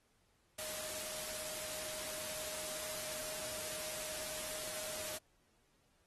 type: tone in noise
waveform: sine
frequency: 620 Hz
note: D#5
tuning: 6 cents flat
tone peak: -50 dBFS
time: 0.58-5.18 s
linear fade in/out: 10 ms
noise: white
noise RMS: -43 dBFS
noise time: 0.58-5.18 s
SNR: -10 dB
effects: pink hiss -75 dBFS RMS until 6.06 s + AAC 32 kbps